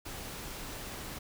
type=noise; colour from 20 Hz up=pink; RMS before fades=-42 dBFS; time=0.05-1.19 s; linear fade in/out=10 ms; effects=none